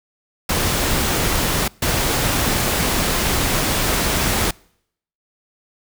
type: noise bursts at uneven times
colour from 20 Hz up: pink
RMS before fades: -19 dBFS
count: 2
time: 0.49-1.68 / 1.82-4.51 s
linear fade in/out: 5 ms
effects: noise-tail reverb RT60 0.7 s tail -26 dB re dry